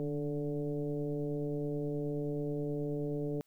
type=tone with frequency modulation; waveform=sine; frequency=292.7 Hz; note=D4; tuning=6 cents flat; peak=-32 dBFS; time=0-3.41 s; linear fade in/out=0 ms; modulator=144 Hz; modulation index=1.5; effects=white hiss -75 dBFS RMS until 3.46 s